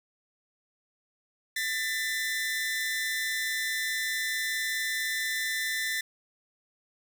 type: tone pair together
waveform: sawtooth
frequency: 1780.4 / 2005 Hz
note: A6 / B6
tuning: +20 / +26 cents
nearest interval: major second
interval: 206 cents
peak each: -27 / -29 dBFS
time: 1.56-6.01 s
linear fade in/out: 5 ms
effects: 9-bit